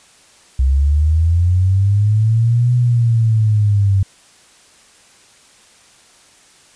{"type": "linear two-way sweep", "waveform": "sine", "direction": "up then down", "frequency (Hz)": [64.1, 123.47, 96.1], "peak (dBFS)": -10, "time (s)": [0.59, 4.03], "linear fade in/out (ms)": 5, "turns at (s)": 2.74, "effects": ["white hiss -48 dBFS RMS until 6.75 s", "resampled to 22050 Hz"]}